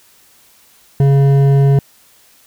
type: tone with hard clipping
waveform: sine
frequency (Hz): 138.59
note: C#3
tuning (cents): 0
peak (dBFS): -9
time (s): 1-1.79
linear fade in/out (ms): 2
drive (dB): 9
effects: white hiss -49 dBFS RMS until 2.46 s